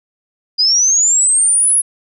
sine linear sweep, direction up, 4837 to 10620 Hz, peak -9 dBFS, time 0.58-1.82 s, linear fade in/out 20 ms, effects none

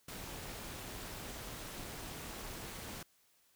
pink noise with amplitude modulation, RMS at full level -43 dBFS, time 0.08-3.03 s, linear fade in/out 5 ms, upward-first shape sine, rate 293 Hz, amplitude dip 60%, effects white hiss -71 dBFS RMS until 3.55 s

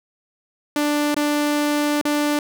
sawtooth tone with dropouts, 294.6 Hz, D4, 6 cents sharp, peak -14 dBFS, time 0.76-2.39 s, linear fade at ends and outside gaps 2 ms, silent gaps 1.145-1.165 / 2.014-2.052 s, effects none

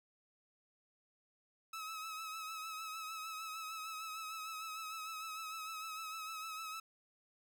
sawtooth tone with vibrato, 1290 Hz, E6, 38 cents flat, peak -39 dBFS, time 1.73-6.8 s, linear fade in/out 5 ms, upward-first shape triangle, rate 6.6 Hz, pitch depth 47 cents each way, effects none

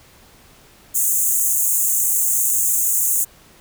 pink high-pass noise, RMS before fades -18 dBFS, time 0.94-3.25 s, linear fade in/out 20 ms, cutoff 6500 Hz, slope 96 dB/octave, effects pink hiss -49 dBFS RMS until 3.6 s

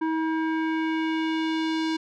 square tone with low-pass filter sweep, 320 Hz, D#4, 49 cents sharp, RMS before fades -26 dBFS, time 0.01-1.97 s, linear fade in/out 10 ms, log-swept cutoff 1300 to 4600 Hz, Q 1.6, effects none

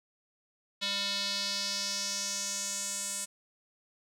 square tone with band-pass filter sweep, 199.4 Hz, G3, 30 cents sharp, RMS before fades -34 dBFS, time 0.81-3.26 s, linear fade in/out 20 ms, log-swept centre 3800 to 8200 Hz, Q 3.1, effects none

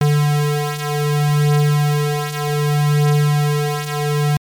square beating tone pair, 146.83 / 147.48 Hz, D3 / D3, 0 / +8 cents, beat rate 0.65 Hz, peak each -20 / -16 dBFS, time 0.01-4.37 s, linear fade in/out 2 ms, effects MP3 96 kbps

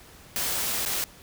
white noise with dropouts, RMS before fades -28 dBFS, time 0.36-1.04 s, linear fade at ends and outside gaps 0 ms, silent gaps 0.851-0.86 s, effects pink hiss -50 dBFS RMS until 1.22 s

